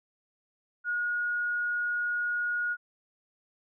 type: tone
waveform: sine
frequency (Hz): 1443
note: F#6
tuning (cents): -44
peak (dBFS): -27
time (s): 0.84-2.77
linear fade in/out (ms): 50
effects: none